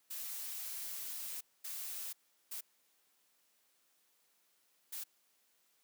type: noise bursts at uneven times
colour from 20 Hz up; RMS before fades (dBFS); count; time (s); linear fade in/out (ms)
blue; -43; 4; 0.1-1.41 / 1.64-2.13 / 2.51-2.61 / 4.92-5.04; 10
effects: white hiss -74 dBFS RMS until 5.83 s + high-pass 200 Hz 12 dB/octave